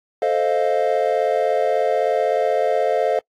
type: chord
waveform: triangle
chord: F dominant seventh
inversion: first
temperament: equal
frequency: 440 / 523.3 / 622.3 / 698.5 Hz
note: A4 / C5 / Eb5 / F5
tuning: 0 / 0 / 0 / 0 cents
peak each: -20 dBFS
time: 0.22-3.19 s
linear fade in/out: 2 ms
effects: noise-tail reverb RT60 0.1 s tail -26 dB re dry + AAC 64 kbps